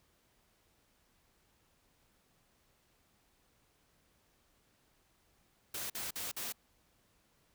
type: noise bursts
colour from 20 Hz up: white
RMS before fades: -40 dBFS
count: 4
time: 5.74-6.524 s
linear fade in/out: 5 ms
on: 160 ms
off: 48 ms
effects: pink hiss -72 dBFS RMS until 7.54 s